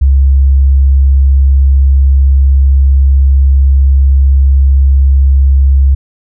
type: tone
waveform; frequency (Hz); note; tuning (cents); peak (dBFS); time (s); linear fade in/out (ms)
sine; 67.8; C#2; -38; -3; 0.01-5.95; 10
effects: none